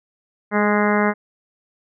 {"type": "harmonic tone with a mistuned harmonic", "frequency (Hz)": 207.7, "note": "G#3", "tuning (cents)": 0, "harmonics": [1, 2, 3, 4, 5, 6, 7, 8, 9, 10], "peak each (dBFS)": [-19, -22, -24, -25, -26, -27, -27, -28, -29, -29], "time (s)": [0.51, 1.14], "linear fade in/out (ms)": 50, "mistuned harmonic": 2, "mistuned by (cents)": 15, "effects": []}